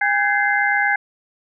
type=tone cluster; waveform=sine; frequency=810 / 1544 / 1672 / 2077 Hz; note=G#5 / G6 / G#6 / C7; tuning=-43 / -27 / +11 / -13 cents; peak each=-21 dBFS; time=0.01-0.96 s; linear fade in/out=5 ms; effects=none